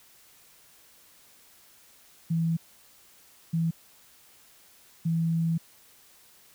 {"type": "tone bursts at uneven times", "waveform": "sine", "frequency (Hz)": 164.81, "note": "E3", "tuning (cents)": 0, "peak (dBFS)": -23, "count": 3, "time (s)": [[2.3, 2.57], [3.53, 3.71], [5.05, 5.58]], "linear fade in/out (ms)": 10, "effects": ["white hiss -57 dBFS RMS until 6.54 s"]}